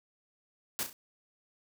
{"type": "noise with echo", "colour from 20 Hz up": "white", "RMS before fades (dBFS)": -33, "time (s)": [0.79, 0.83], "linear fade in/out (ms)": 0, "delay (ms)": 33, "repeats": 3, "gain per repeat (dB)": -7, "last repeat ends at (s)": 0.929, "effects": []}